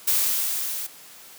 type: noise with level ramp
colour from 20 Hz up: blue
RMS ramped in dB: -20 to -31 dBFS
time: 0.07-0.87 s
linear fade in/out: 10 ms
effects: white hiss -46 dBFS RMS until 1.38 s + high-pass 150 Hz 12 dB/octave